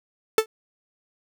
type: tone with exponential decay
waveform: 45% pulse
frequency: 440 Hz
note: A4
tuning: in tune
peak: -11 dBFS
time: 0.38-0.46 s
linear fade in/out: 2 ms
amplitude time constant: 17 ms
effects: none